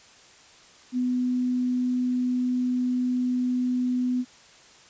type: tone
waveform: sine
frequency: 249.9 Hz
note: B3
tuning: 21 cents sharp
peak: -22 dBFS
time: 0.92-4.25 s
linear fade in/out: 50 ms
effects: white hiss -52 dBFS RMS until 4.89 s + resampled to 16000 Hz